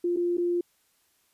sine tone with dropouts, 349.2 Hz, F4, in tune, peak -23 dBFS, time 0.04-0.61 s, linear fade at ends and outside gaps 5 ms, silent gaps 0.163-0.169 / 0.371-0.38 s, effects white hiss -68 dBFS RMS until 1.33 s + resampled to 32000 Hz

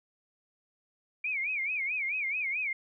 sine tone with vibrato, 2317 Hz, D7, 24 cents flat, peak -29 dBFS, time 1.24-2.73 s, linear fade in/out 5 ms, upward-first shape sine, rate 4.6 Hz, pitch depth 170 cents each way, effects none

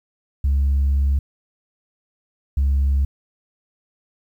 sine tone pair in turn, 69.3 / 68.98 Hz, C#2 / C#2, 0 / -8 cents, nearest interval unison, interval 8 cents, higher first, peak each -13 dBFS, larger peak neither, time 0.44-1.19 / 2.57-3.05 s, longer first, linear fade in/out 5 ms, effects tanh soft clip ceiling -13 dBFS + 9-bit

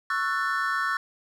triangle chord, F# minor seventh, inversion second, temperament just, 1110 / 1332 / 1480 / 1776 Hz, C#6 / E6 / F#6 / A6, +2 / +18 / 0 / +16 cents, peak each -28 dBFS, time 0.1-0.97 s, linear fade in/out 2 ms, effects none

